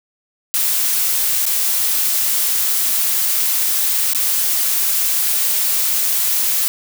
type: noise with dropouts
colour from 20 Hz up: blue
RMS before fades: -17 dBFS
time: 0.54-6.68 s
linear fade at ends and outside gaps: 0 ms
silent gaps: 1.455-1.464 / 4.134-4.148 s
effects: none